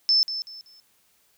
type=tone with echo; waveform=sine; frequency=5274 Hz; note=E8; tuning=in tune; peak=-16 dBFS; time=0.09-0.23 s; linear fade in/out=0 ms; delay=190 ms; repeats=3; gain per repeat=-11 dB; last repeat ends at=0.8 s; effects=white hiss -64 dBFS RMS until 1.37 s